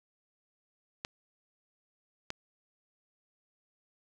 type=clicks; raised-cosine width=0.2 ms; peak=-18 dBFS; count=2; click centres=1.049 / 2.304 s; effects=none